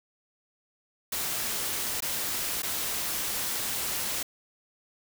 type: noise with dropouts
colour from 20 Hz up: white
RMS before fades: -31 dBFS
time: 1.12-4.23 s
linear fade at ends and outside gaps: 5 ms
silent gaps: 2.005-2.022 / 2.622-2.63 s
effects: none